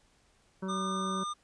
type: harmonic tone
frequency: 189.8 Hz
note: F#3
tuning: 44 cents sharp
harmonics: 1 / 2 / 3 / 5 / 6 / 7 / 8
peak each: -34 / -40 / -45 / -46 / -50 / -52 / -50 dBFS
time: 0.62-1.24 s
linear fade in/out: 10 ms
type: tone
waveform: square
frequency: 1209 Hz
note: D6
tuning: 50 cents sharp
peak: -34 dBFS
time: 0.68-1.34 s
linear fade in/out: 20 ms
effects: pink hiss -67 dBFS RMS until 1.43 s + resampled to 22050 Hz